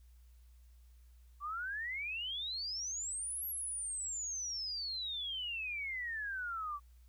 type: exponential two-way sweep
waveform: sine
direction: up then down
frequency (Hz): 1133 to 11740 to 1133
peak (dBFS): -37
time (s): 1.4-6.8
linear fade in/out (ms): 50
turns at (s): 3.46
effects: added 60 Hz sine -57 dBFS peak until 7.08 s + white hiss -75 dBFS RMS until 7.08 s